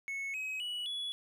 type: tone with pitch steps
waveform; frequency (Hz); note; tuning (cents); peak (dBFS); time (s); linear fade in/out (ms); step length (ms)
triangle; 2200 / 2542 / 2937 / 3393; C#7 / D#7 / F#7 / G#7; -14 / +36 / -13 / +36; -34; 0.08-1.12; 0; 260
effects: none